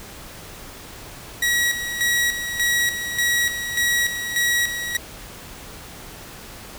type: tone with tremolo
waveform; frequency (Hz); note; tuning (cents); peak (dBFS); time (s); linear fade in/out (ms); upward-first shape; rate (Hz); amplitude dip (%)
sawtooth; 1916; A#6; +47; -14; 1.42-4.97; 5; square; 1.7; 60
effects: pink hiss -39 dBFS RMS until 6.78 s